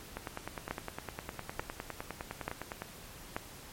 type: two click trains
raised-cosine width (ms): 0.5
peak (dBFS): -22 / -18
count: 27 / 4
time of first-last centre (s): 0.17-2.82 / 0.71-3.365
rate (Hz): 9.81 / 1.13
effects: pink hiss -50 dBFS RMS until 3.72 s + MP3 64 kbps